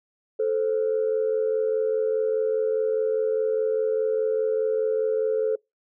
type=tone pair together; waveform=sine; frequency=438.4 / 523.3 Hz; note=A4 / C5; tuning=-6 / 0 cents; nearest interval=minor third; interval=306 cents; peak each=-21 / -26 dBFS; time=0.39-5.56 s; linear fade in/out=10 ms; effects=noise-tail reverb RT60 0.2 s tail -26 dB re dry + tanh soft clip ceiling -15 dBFS